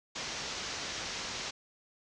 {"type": "low-pass noise", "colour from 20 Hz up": "white", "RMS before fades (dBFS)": -39, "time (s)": [0.15, 1.51], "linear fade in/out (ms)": 10, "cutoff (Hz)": 6500, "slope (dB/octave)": 48, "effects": []}